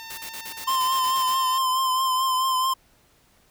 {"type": "tone", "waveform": "10% pulse", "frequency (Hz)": 903, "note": "A5", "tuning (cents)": 45, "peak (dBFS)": -29, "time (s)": [0, 1.58], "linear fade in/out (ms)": 0}
{"type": "noise bursts", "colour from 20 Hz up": "white", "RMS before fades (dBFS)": -37, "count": 11, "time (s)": [0.1, 1.347], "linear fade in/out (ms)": 5, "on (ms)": 77, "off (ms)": 40}
{"type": "tone with vibrato", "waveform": "square", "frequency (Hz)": 1039, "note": "C6", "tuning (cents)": -12, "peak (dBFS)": -21, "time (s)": [0.67, 2.74], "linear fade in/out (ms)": 10, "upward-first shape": "triangle", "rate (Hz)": 4.6, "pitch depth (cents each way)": 37}
{"effects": ["pink hiss -60 dBFS RMS until 3.5 s"]}